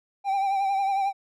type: tone with vibrato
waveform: triangle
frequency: 785 Hz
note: G5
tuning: 2 cents sharp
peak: -20 dBFS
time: 0.24-1.13 s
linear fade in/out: 50 ms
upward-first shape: triangle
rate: 11 Hz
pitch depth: 49 cents each way
effects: none